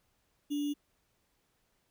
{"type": "tone with sample-and-hold", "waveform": "sine", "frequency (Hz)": 290.5, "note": "D4", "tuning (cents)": -19, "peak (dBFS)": -30, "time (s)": [0.5, 0.74], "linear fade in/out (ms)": 20, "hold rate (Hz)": 3150, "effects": ["pink hiss -75 dBFS RMS until 1.9 s"]}